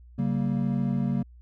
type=chord; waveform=triangle; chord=G diminished; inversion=second; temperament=equal with one note detuned; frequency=138.59 / 191.96 / 233.1 Hz; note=Db3 / G3 / Bb3; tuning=0 / -36 / 0 cents; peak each=-26 dBFS; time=0.18-1.23 s; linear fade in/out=10 ms; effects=added 60 Hz sine -47 dBFS peak until 1.41 s